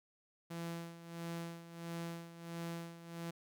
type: tone with tremolo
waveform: sawtooth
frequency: 168.4 Hz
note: E3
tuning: 37 cents sharp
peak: -36 dBFS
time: 0.5-3.31 s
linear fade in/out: 10 ms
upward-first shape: sine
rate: 1.5 Hz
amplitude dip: 75%
effects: none